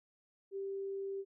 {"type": "tone", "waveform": "sine", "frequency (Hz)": 391.8, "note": "G4", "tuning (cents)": -1, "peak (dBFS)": -37, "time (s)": [0.51, 1.25], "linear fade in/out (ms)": 50, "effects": []}